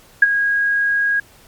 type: tone with ADSR envelope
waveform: sine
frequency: 1641 Hz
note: G#6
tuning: 21 cents flat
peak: -3 dBFS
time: 0.22-1.2 s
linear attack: 6 ms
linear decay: 27 ms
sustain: -11 dB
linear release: 5 ms
effects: pink hiss -48 dBFS RMS until 1.47 s + MP3 96 kbps